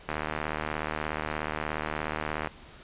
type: click train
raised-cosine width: 0.5 ms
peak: -15 dBFS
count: 184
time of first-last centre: 0.09-2.473 s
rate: 76.8 Hz
effects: pink hiss -50 dBFS RMS until 2.83 s + resampled to 8000 Hz